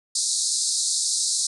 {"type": "band-pass noise", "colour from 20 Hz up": "white", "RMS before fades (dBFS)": -24, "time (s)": [0.15, 1.47], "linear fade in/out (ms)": 5, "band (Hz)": [3900, 9600], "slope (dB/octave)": 96, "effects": []}